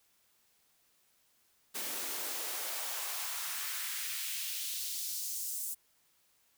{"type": "noise with high-pass filter sweep", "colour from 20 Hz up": "white", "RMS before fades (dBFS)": -38, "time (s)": [1.74, 5.75], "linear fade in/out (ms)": 20, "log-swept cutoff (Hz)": [230, 8700], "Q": 1.3, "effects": ["white hiss -71 dBFS RMS until 6.57 s"]}